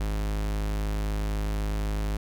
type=tone; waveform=45% pulse; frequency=51.91 Hz; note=G#1; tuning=in tune; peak=-26 dBFS; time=0-2.17 s; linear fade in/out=5 ms; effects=none